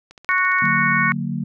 click train, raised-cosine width 0.2 ms, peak -25 dBFS, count 9, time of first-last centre 0.11-0.654 s, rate 14.7 Hz
harmonic tone, 369.2 Hz, F#4, 4 cents flat, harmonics 3 / 4 / 5 / 6, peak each -21 / -21 / -21 / -21 dBFS, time 0.29-1.12 s, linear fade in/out 0 ms
sine chord, D augmented, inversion none, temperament just, 146.83 / 183.54 / 229.4 Hz, D3 / F#3 / A#3, 0 / -14 / -28 cents, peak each -26 dBFS, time 0.62-1.44 s, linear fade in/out 5 ms
effects none

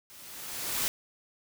white noise with level ramp, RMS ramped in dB -51 to -28 dBFS, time 0.1-0.88 s, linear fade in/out 0 ms, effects none

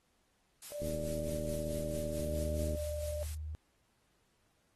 blue noise with tremolo, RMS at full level -45 dBFS, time 0.62-3.35 s, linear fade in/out 2 ms, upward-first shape sine, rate 4.6 Hz, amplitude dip 55%
sine tone with pitch glide, 587.3 to 596.9 Hz, D5 to D5, 0 to +28 cents, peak -38 dBFS, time 0.72-3.23 s, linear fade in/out 0 ms, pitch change +28 cents, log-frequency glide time 2.07-2.6 s
click train, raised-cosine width 3 ms, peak -29 dBFS, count 151, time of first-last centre 0.82-2.748 s, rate 77.8 Hz
sine tone, 76.9 Hz, D#2, 20 cents flat, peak -38 dBFS, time 2.2-3.55 s, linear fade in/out 0 ms
effects pink hiss -75 dBFS RMS until 4.75 s + AAC 32 kbps

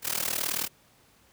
white noise with amplitude modulation, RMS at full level -26 dBFS, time 0.02-0.69 s, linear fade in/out 50 ms, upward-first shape sine, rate 38.8 Hz, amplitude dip 90%, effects pink hiss -61 dBFS RMS until 1.32 s + high-pass 60 Hz 12 dB/octave

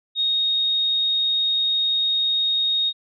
sine tone, 3729 Hz, A#7, in tune, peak -18 dBFS, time 0.15-2.93 s, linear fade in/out 50 ms, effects none

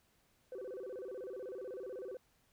sine tone with vibrato, 440 Hz, A4, in tune, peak -40 dBFS, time 0.52-2.17 s, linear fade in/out 2 ms, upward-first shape square, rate 16 Hz, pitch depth 250 cents each way, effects tanh soft clip ceiling -40 dBFS + pink hiss -73 dBFS RMS until 2.52 s

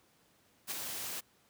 white noise with ADSR envelope, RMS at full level -36 dBFS, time 0.67-1.21 s, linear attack 40 ms, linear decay 14 ms, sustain -4 dB, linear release 17 ms, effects pink hiss -68 dBFS RMS until 1.49 s + high-pass 100 Hz 12 dB/octave

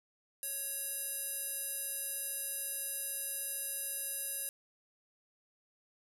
square tone with band-pass filter, 554.4 Hz, C#5, in tune, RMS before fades -39 dBFS, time 0.43-4.49 s, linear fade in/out 0 ms, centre 11000 Hz, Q 5.7, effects none

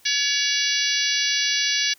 harmonic tone with a mistuned harmonic, 567 Hz, C#5, 39 cents sharp, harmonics 3 / 4 / 5 / 6 / 7 / 8 / 9 / 10, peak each -28 / -28 / -28 / -28 / -28 / -28 / -28 / -28 dBFS, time 0.05-1.94 s, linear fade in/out 10 ms, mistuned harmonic 10, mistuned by +62 cents, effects white hiss -55 dBFS RMS until 1.98 s

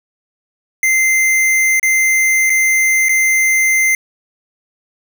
square tone with dropouts, 2080 Hz, C7, 11 cents flat, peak -11 dBFS, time 0.83-3.95 s, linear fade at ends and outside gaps 2 ms, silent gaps 1.797-1.829 / 2.497-2.501 / 3.086-3.092 s, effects none

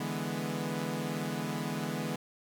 sawtooth chord, E dominant seventh, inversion third, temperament equal, 146.83 / 164.81 / 207.7 / 246.9 Hz, D3 / E3 / G#3 / B3, 0 / 0 / 0 / 0 cents, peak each -35 / -34 / -34 / -34 dBFS, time 0-2.16 s, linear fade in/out 5 ms, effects none

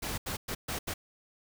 pink noise bursts at uneven times, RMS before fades -35 dBFS, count 5, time 0.02-0.18 / 0.26-0.37 / 0.48-0.55 / 0.68-0.79 / 0.87-0.94 s, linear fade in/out 10 ms, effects none

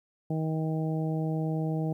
harmonic tone, 158.3 Hz, D#3, 30 cents sharp, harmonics 1 / 2 / 3 / 4 / 5, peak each -28 / -34 / -38 / -40 / -42 dBFS, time 0.3-1.93 s, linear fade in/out 5 ms, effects 11-bit

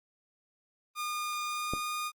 sawtooth tone with pitch glide, 1215 to 1222.7 Hz, D#6 to D#6, -42 to -31 cents, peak -29 dBFS, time 0.95-2.12 s, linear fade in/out 50 ms, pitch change +11 cents, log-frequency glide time 1.42-1.84 s
click, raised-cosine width 2 ms, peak -19 dBFS, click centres 1.736 s
effects Opus 32 kbps

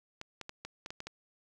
clicks, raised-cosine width 0.2 ms, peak -24 dBFS, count 8, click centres 0.214 / 0.413 / 0.494 / 0.65 / 0.861 / 0.905 / 1.004 / 1.07 s, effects none

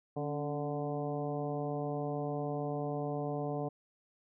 harmonic tone with a mistuned harmonic, 146.83 Hz, D3, in tune, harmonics 1 / 2 / 3 / 4 / 5 / 6 / 7, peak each -38 / -40 / -39 / -41 / -41 / -51 / -50 dBFS, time 0.16-3.69 s, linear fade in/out 10 ms, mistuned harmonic 2, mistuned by -54 cents, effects none

